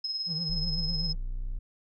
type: tone with tremolo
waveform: sine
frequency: 5140 Hz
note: E8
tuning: 45 cents flat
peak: -28 dBFS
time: 0.04-1.13 s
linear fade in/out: 5 ms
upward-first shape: sine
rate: 19 Hz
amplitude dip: 50%
type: tone with vibrato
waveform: triangle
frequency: 163.8 Hz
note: E3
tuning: 11 cents flat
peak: -32 dBFS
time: 0.26-1.16 s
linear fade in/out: 50 ms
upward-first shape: sine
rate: 8 Hz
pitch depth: 110 cents each way
type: tone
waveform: triangle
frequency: 30.87 Hz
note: B0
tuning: in tune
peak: -28 dBFS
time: 0.49-1.59 s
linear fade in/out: 10 ms
effects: none